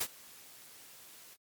white noise with ADSR envelope, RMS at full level -31 dBFS, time 0-1.37 s, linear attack 12 ms, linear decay 59 ms, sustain -23 dB, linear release 42 ms, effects high-pass 80 Hz 12 dB/octave + MP3 96 kbps

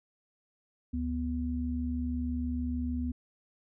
sine tone pair together, 73.35 / 246.4 Hz, D2 / B3, -2 / -4 cents, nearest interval octave + major sixth, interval 2098 cents, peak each -33 / -32 dBFS, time 0.93-3.12 s, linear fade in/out 10 ms, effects none

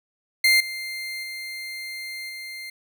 30% pulse tone with level steps, 2100 Hz, C7, 6 cents sharp, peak -12 / -27 / -29 / -31 dBFS, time 0.44-2.7 s, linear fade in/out 5 ms, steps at 0.6 / 1.23 / 2.29 s, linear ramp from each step 5 ms, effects none

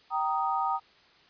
sine chord, Eb major, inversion first, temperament just, 777.8 / 933.4 / 1244.5 Hz, G5 / Bb5 / Eb6, -14 / +2 / 0 cents, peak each -30 dBFS, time 0.1-0.8 s, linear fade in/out 50 ms, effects white hiss -59 dBFS RMS until 1.29 s + resampled to 11025 Hz

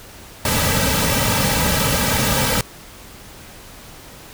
pink noise with comb filter, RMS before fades -18 dBFS, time 0.45-2.61 s, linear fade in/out 2 ms, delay 2.8 ms, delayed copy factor -0.85, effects pink hiss -40 dBFS RMS until 4.33 s

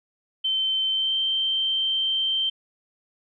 sine tone with pitch glide, 3094 to 3128 Hz, G7 to G7, -23 to -4 cents, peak -21 dBFS, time 0.44-2.5 s, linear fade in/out 10 ms, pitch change +19 cents, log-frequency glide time 0.9-1.15 s, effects none

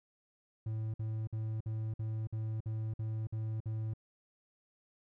triangle tone bursts, 110 Hz, A2, in tune, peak -32 dBFS, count 10, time 0.66-3.937 s, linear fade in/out 5 ms, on 280 ms, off 53 ms, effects none

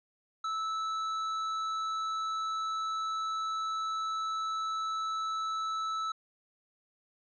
sine tone with hard clipping, 1310 Hz, E6, 11 cents flat, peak -33 dBFS, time 0.44-6.12 s, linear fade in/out 5 ms, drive 9 dB, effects low-pass 6000 Hz 12 dB/octave

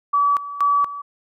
sine tone with tremolo, 1146 Hz, D6, 43 cents flat, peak -14 dBFS, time 0.13-1.02 s, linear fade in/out 10 ms, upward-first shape square, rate 2.1 Hz, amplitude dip 80%, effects none

